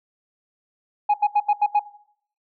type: tone bursts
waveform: sine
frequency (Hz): 830.6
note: G#5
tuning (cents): 0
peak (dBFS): -12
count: 6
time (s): 1.09-1.796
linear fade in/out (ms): 10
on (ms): 51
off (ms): 80
effects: noise-tail reverb RT60 0.6 s tail -17 dB re dry + tanh soft clip ceiling -13 dBFS